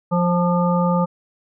harmonic tone with a mistuned harmonic, 176.1 Hz, F3, 15 cents sharp, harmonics 1 / 3 / 5 / 7, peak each -17 / -22 / -24 / -25 dBFS, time 0.11-1.06 s, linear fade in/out 20 ms, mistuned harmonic 7, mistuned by -32 cents, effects none

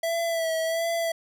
square tone with vibrato, 659.3 Hz, E5, in tune, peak -25 dBFS, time 0.03-1.12 s, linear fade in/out 5 ms, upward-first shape sine, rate 1.4 Hz, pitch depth 36 cents each way, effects none

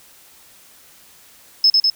sine tone with echo, 5200 Hz, E8, 24 cents flat, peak -8 dBFS, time 1.64-1.7 s, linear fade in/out 2 ms, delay 100 ms, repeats 2, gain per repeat -2 dB, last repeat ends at 1.9 s, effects tanh soft clip ceiling -4 dBFS + white hiss -48 dBFS RMS until 1.95 s

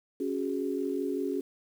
sine chord, C# suspended fourth, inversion none, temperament equal, 277.2 / 370 / 415.3 Hz, C#4 / F#4 / G#4, 0 / 0 / 0 cents, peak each -32 / -33 / -34 dBFS, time 0.2-1.41 s, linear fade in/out 5 ms, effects 9-bit

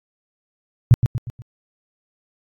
sine tone with echo, 120 Hz, B2, 49 cents flat, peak -5 dBFS, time 0.91-0.94 s, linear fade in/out 0 ms, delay 120 ms, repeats 4, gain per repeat -7 dB, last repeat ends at 1.42 s, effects AAC 64 kbps

